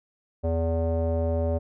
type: tone with low-pass filter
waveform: square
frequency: 82.41 Hz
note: E2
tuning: in tune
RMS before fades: -25 dBFS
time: 0.43-1.59 s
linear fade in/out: 20 ms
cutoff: 590 Hz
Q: 4.6
effects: none